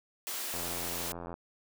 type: high-pass noise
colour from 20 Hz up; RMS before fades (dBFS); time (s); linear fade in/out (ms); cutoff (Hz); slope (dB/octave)
white; -37; 0.27-1.12; 0; 240; 24
type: click train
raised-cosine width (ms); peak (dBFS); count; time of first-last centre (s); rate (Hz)
1; -27; 70; 0.54-1.34; 86.2
effects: none